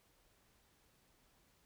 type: silence
effects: pink hiss -72 dBFS RMS until 1.65 s